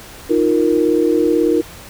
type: chord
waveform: sine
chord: Eb suspended second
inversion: none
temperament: equal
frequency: 311.1 / 349.2 / 466.2 Hz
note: Eb4 / F4 / Bb4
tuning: 0 / 0 / 0 cents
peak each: -16 dBFS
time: 0.29-1.62 s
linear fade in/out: 20 ms
effects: pink hiss -37 dBFS RMS until 1.89 s